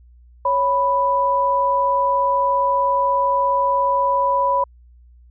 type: tone pair together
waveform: sine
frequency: 554.4 / 988.9 Hz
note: C#5 / B5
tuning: 0 / +2 cents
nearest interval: minor seventh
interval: 1002 cents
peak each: -21 / -16 dBFS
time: 0.45-4.64 s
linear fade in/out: 5 ms
effects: added 60 Hz sine -45 dBFS peak until 5.3 s